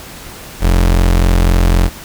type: tone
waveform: 35% pulse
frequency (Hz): 43.77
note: F1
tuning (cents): +5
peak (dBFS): -6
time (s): 0.6-1.9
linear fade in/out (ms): 50
effects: pink hiss -32 dBFS RMS until 2.04 s